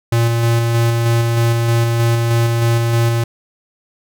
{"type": "tone with tremolo", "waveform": "square", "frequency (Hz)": 116.54, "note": "A#2", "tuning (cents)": 0, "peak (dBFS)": -12, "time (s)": [0.12, 3.24], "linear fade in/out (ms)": 5, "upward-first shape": "square", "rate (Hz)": 3.2, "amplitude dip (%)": 25, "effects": []}